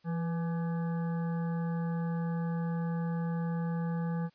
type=harmonic tone with a mistuned harmonic; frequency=168.6 Hz; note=E3; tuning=39 cents sharp; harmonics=1 / 3 / 5 / 7 / 9 / 10; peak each=-30 / -43 / -45 / -50 / -54 / -53 dBFS; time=0.04-4.3 s; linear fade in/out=50 ms; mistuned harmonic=3; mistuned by=-45 cents; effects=white hiss -69 dBFS RMS until 4.34 s + resampled to 11025 Hz